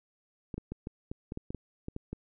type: clicks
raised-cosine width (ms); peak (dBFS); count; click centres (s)
3; -24; 12; 0.542 / 0.58 / 0.72 / 0.871 / 1.115 / 1.321 / 1.374 / 1.505 / 1.547 / 1.884 / 1.964 / 2.13
effects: none